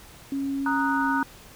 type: tone with pitch glide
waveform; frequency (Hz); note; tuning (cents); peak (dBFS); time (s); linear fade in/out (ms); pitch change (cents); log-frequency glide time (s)
sine; 275.3 to 272.6; C#4 to C#4; -12 to -29; -25; 0.32-1.23; 2; -17; 0.87-1.07
type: chord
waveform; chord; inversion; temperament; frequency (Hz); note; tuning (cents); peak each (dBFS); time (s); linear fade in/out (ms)
sine; D# minor; second; equal; 932.3 / 1244.5 / 1480; A#5 / D#6 / F#6; 0 / 0 / 0; -26 / -31 / -27; 0.66-1.23; 2
effects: pink hiss -48 dBFS RMS until 1.55 s

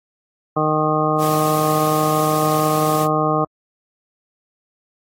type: harmonic tone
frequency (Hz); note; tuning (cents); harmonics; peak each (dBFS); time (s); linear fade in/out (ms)
154.2; D#3; -15; 1 / 2 / 3 / 4 / 5 / 7 / 8; -23 / -23 / -23 / -23 / -23 / -23 / -23; 0.56-3.45; 10
type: high-pass noise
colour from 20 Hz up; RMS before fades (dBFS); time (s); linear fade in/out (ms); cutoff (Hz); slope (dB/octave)
white; -30; 1.18-3.08; 50; 150; 24
effects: AAC 48 kbps

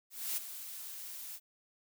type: noise with ADSR envelope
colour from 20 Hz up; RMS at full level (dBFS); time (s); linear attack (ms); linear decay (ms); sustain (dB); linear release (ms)
blue; -34; 0.1-1.4; 270; 17; -11; 47
effects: none

